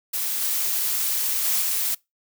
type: noise with level steps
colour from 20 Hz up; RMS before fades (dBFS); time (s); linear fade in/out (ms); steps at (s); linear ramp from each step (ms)
blue; -26 / -24 / -22 / -24; 0.13-1.95; 10; 0.41 / 1.44 / 1.61; 10
effects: noise-tail reverb RT60 0.2 s tail -24 dB re dry